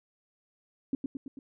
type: tone with echo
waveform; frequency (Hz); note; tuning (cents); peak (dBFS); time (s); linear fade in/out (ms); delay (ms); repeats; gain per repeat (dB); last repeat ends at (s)
sine; 270.3; C#4; -44; -25; 0.93-0.95; 2; 110; 4; -4; 1.39
effects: none